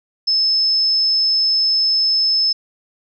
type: tone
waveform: sine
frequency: 5230 Hz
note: E8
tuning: 15 cents flat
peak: -13 dBFS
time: 0.27-2.53 s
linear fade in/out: 10 ms
effects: none